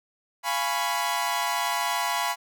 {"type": "chord", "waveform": "sawtooth", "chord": "C# dominant seventh", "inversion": "first", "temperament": "equal with one note detuned", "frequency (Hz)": [694.4, 830.6, 987.8, 1108.7], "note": ["E#5", "G#5", "B5", "C#6"], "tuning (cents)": [-10, 0, 0, 0], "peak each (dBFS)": [-28, -27, -24, -29], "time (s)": [0.43, 2.36], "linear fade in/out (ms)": 50, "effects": []}